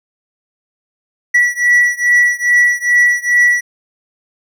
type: beating tone pair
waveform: triangle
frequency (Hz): 1945 / 1947.4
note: B6 / B6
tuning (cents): -27 / -25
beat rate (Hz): 2.4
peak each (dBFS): -10 / -11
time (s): 1.34-3.61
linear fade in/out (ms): 10
effects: none